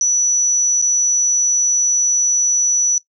sine tone with dropouts, 5920 Hz, F#8, in tune, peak -12 dBFS, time 0.01-2.98 s, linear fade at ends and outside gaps 1 ms, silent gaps 0.816-0.823 s, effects noise-tail reverb RT60 0.1 s tail -18 dB re dry

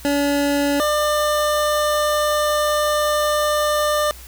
25% pulse tone pair in turn, 285.2 / 598.2 Hz, C#4 / D5, +49 / +32 cents, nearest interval octave + minor second, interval 1283 cents, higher second, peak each -13 dBFS, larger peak neither, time 0.05-0.8 / 0.8-4.11 s, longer second, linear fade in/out 0 ms, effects added 60 Hz sine -39 dBFS peak until 4.27 s + white hiss -42 dBFS RMS until 4.27 s

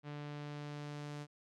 sawtooth tone with low-pass filter sweep, 146.83 Hz, D3, in tune, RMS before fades -45 dBFS, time 0.03-1.27 s, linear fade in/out 50 ms, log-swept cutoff 3300 to 7300 Hz, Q 0.89, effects none

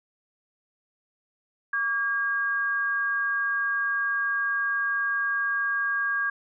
sine tone pair together, 1147.6 / 1623 Hz, D6 / G#6, -40 / -40 cents, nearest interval tritone, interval 600 cents, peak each -31 / -24 dBFS, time 1.73-6.3 s, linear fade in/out 5 ms, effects none

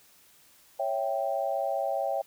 sine chord, C# diminished, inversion none, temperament equal, 554.4 / 659.3 / 784 Hz, C#5 / E5 / G5, 0 / 0 / 0 cents, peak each -31 dBFS, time 0.79-2.22 s, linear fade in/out 10 ms, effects white hiss -59 dBFS RMS until 2.26 s

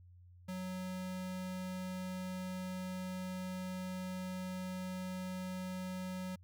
square tone, 184.7 Hz, F#3, 3 cents flat, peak -40 dBFS, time 0.48-6.36 s, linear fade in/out 10 ms, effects added 89 Hz sine -56 dBFS peak until 6.43 s

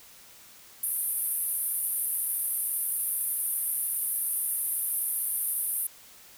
pink band-pass noise, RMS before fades -30 dBFS, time 0.83-5.87 s, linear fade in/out 5 ms, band 9300 to 14000 Hz, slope 96 dB/octave, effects white hiss -52 dBFS RMS until 6.37 s

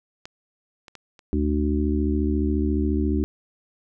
clicks, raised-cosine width 0.2 ms, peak -20 / -25 / -23 / -30 dBFS, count 4, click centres 0.255 / 0.882 / 0.953 / 1.192 s
harmonic tone, 74.3 Hz, D2, 21 cents sharp, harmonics 1 / 3 / 4 / 5, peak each -23 / -26 / -25 / -29 dBFS, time 1.33-3.24 s, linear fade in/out 0 ms
effects none

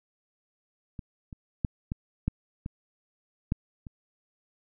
clicks, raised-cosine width 5 ms, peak -25 / -29 / -13 / -18 / -13 / -22 / -13 / -29 dBFS, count 8, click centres 0.992 / 1.328 / 1.648 / 1.919 / 2.28 / 2.661 / 3.521 / 3.868 s, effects none

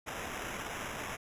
violet noise with sample-and-hold, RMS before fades -40 dBFS, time 0.06-1.17 s, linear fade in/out 20 ms, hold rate 4410 Hz, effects resampled to 32000 Hz

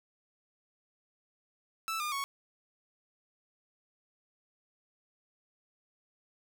sawtooth tone with pitch steps, 1318.5 / 1209.1 / 1108.7 Hz, E6 / D#6 / C#6, 0 / -50 / 0 cents, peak -29 dBFS, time 1.88-2.24 s, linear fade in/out 0 ms, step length 120 ms, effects none

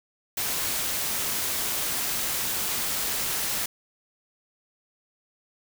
white noise, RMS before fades -28 dBFS, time 0.37-3.66 s, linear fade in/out 5 ms, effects none

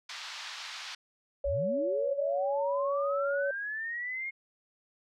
white band-pass noise, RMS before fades -42 dBFS, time 0.09-0.95 s, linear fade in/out 5 ms, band 890 to 5000 Hz, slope 24 dB/octave
sine tone, 562 Hz, C#5, 24 cents sharp, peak -28 dBFS, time 1.44-3.51 s, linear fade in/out 5 ms
sine linear sweep, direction up, 36.71 to 2159 Hz, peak -33 dBFS, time 1.45-4.31 s, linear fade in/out 20 ms
effects none

